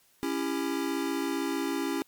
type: chord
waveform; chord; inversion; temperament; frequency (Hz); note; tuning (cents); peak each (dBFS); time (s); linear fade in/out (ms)
square; C# diminished; none; just; 277.2 / 332.6 / 399.1; C#4 / E4 / G4; 0 / +16 / +31; -32 / -33 / -36; 0.23-2.02; 0
effects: white hiss -64 dBFS RMS until 2.07 s + MP3 96 kbps